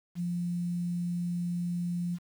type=tone with quantisation; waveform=sine; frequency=174.61 Hz; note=F3; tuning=in tune; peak=-29 dBFS; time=0.15-2.19 s; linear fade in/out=50 ms; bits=9; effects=none